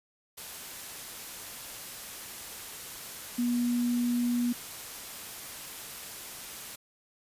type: tone in noise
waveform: sine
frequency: 241.6 Hz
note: B3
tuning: 38 cents flat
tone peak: -25 dBFS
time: 3.38-4.53 s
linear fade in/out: 10 ms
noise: white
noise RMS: -42 dBFS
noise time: 0.37-6.76 s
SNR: +14 dB
effects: resampled to 32000 Hz